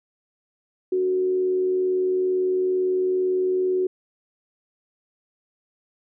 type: tone with frequency modulation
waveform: sine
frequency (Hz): 370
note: F#4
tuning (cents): 0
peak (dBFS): -19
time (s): 0.92-3.87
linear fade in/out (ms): 5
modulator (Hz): 82.2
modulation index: 0.23
effects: none